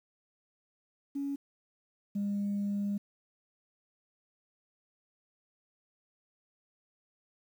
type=tone pair in turn; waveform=sine; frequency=280 / 202.3 Hz; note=C#4 / G#3; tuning=+18 / -45 cents; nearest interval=tritone; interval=563 cents; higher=first; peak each=-31 / -28 dBFS; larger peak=second; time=1.15-1.36 / 2.15-2.98 s; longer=second; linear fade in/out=10 ms; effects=tanh soft clip ceiling -27 dBFS + 10-bit